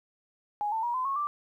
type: tone with pitch steps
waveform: sine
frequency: 830.6 / 890.2 / 954.1 / 1022.6 / 1096 / 1174.6 Hz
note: G#5 / A5 / A#5 / C6 / C#6 / D6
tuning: 0 / +20 / +40 / -40 / -20 / 0 cents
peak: -27 dBFS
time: 0.61-1.27 s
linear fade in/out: 0 ms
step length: 110 ms
effects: 11-bit